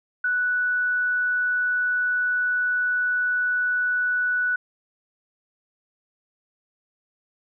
sine tone, 1480 Hz, F#6, in tune, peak -20 dBFS, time 0.24-4.56 s, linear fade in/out 5 ms, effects none

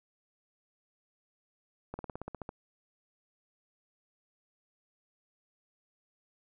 slowing click train, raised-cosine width 1 ms, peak -25 dBFS, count 10, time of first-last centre 1.94-2.491 s, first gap 50 ms, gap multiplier 1.05, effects none

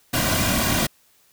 pink noise with comb filter, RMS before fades -21 dBFS, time 0.13-0.87 s, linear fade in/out 10 ms, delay 2.3 ms, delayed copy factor -0.65, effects white hiss -59 dBFS RMS until 1.32 s

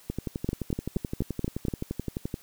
two click trains, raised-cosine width 3 ms, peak -17 / -13 dBFS, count 27 / 6, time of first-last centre 0.1-2.341 / 0.49-1.683 s, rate 11.6 / 4.19 Hz, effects white hiss -55 dBFS RMS until 2.42 s

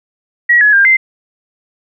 sine tone with pitch steps, 1915 / 1692 / 1599 / 2079 Hz, A#6 / G#6 / G6 / C7, +46 / +32 / +34 / -12 cents, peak -5 dBFS, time 0.49-0.97 s, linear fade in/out 10 ms, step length 120 ms, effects none

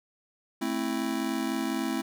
square chord, A minor, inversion none, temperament just, 220 / 264 / 330 Hz, A3 / C4 / E4, 0 / +16 / +2 cents, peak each -34 / -32 / -33 dBFS, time 0.61-2.02 s, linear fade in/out 10 ms, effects none

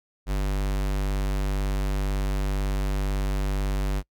square tone, 49 Hz, G1, in tune, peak -24 dBFS, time 0.26-4.03 s, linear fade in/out 50 ms, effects noise-tail reverb RT60 0.1 s tail -25 dB re dry

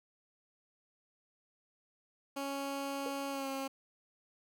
15% pulse tone with pitch glide, 277.2 to 270.4 Hz, C#4 to C#4, 0 to -43 cents, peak -30 dBFS, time 2.36-3.68 s, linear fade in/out 10 ms, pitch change -43 cents, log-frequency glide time 3.3-3.48 s
sine tone with exponential decay, 493.9 Hz, B4, in tune, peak -33 dBFS, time 3.06-3.15 s, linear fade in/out 1 ms, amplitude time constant 18 ms
effects none

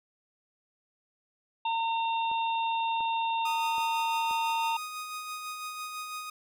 harmonic tone, 912 Hz, A#5, 38 cents flat, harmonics 1 / 3 / 4, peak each -27 / -37 / -39 dBFS, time 1.65-4.77 s, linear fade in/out 5 ms
clicks, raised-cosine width 1 ms, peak -32 dBFS, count 4, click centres 2.315 / 3.007 / 3.782 / 4.311 s
sawtooth tone with tremolo, 1244.5 Hz, D#6, in tune, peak -31 dBFS, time 3.45-6.3 s, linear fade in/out 5 ms, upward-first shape sine, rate 6 Hz, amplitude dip 35%
effects none

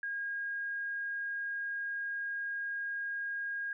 sine tone, 1628 Hz, G#6, 35 cents flat, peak -34 dBFS, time 0.03-3.73 s, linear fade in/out 2 ms, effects none

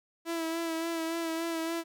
sawtooth tone with vibrato, 329.6 Hz, E4, in tune, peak -27 dBFS, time 0.25-1.84 s, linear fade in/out 50 ms, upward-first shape sine, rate 3.5 Hz, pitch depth 30 cents each way, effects none

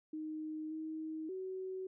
sine tone with pitch steps, 310.8 / 315.5 / 375.9 Hz, D#4 / D#4 / F#4, -2 / +24 / +27 cents, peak -39 dBFS, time 0.13-1.87 s, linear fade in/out 5 ms, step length 580 ms, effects none

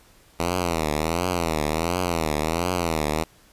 5% pulse tone with vibrato, 82.41 Hz, E2, in tune, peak -11 dBFS, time 0.39-3.24 s, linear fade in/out 10 ms, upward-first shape triangle, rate 1.4 Hz, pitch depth 190 cents each way, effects pink hiss -55 dBFS RMS until 3.52 s + resampled to 32000 Hz

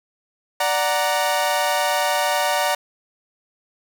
sawtooth chord, D augmented, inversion none, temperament equal, 587.3 / 740 / 932.3 Hz, D5 / F#5 / A#5, 0 / 0 / 0 cents, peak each -19 dBFS, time 0.6-2.75 s, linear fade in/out 5 ms, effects none

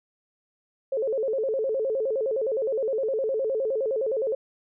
sine tone with vibrato, 484.9 Hz, B4, 32 cents flat, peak -23 dBFS, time 0.92-4.35 s, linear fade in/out 5 ms, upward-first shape square, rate 9.7 Hz, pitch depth 180 cents each way, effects none

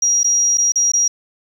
sine tone with dropouts, 5720 Hz, F8, 41 cents sharp, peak -12 dBFS, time 0.02-1.08 s, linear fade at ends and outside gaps 5 ms, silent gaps 0.233-0.243 / 0.574-0.581 / 0.721-0.757 / 0.919-0.935 s, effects 7-bit

